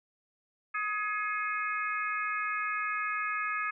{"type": "harmonic tone with a mistuned harmonic", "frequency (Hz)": 419.5, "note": "G#4", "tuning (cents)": 17, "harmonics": [3, 4, 5, 6], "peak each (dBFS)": [-33, -35, -37, -39], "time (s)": [0.74, 3.71], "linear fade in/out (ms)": 10, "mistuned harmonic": 5, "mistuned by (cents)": 45, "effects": []}